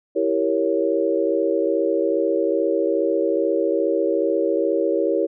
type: chord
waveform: sine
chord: E diminished seventh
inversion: none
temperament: equal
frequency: 329.6 / 392 / 466.2 / 554.4 Hz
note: E4 / G4 / Bb4 / Db5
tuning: 0 / 0 / 0 / 0 cents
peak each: -23 dBFS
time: 0.15-5.27 s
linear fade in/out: 20 ms
effects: none